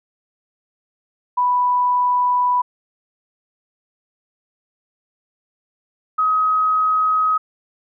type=tone pair in turn; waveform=sine; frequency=987.8 / 1266 Hz; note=B5 / D#6; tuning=0 / +30 cents; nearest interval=major third; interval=430 cents; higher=second; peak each=-14 dBFS; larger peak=neither; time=1.37-2.62 / 6.18-7.38 s; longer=first; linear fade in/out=10 ms; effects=none